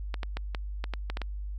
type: clicks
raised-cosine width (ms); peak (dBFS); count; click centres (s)
0.3; -18; 9; 0.142 / 0.232 / 0.37 / 0.548 / 0.841 / 0.937 / 1.1 / 1.171 / 1.217
effects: added 50 Hz sine -33 dBFS peak until 1.58 s